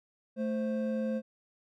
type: tone pair together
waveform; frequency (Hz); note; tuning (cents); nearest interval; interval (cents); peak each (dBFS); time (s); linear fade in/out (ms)
triangle; 220 / 523.8; A3 / C5; 0 / +2; octave + minor third; 1502; -29 / -32; 0.36-1.22; 50
effects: none